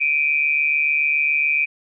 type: tone pair together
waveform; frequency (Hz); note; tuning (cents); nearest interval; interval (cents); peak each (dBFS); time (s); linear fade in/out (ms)
sine; 2340 / 2487; D7 / D#7; -7 / -1; minor second; 106; -19; 0-1.66; 20
effects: none